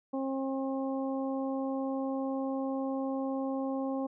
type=harmonic tone; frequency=268.2 Hz; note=C4; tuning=43 cents sharp; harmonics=1 / 2 / 3 / 4; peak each=-32 / -36 / -41 / -45 dBFS; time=0.13-4.07 s; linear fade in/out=10 ms; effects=none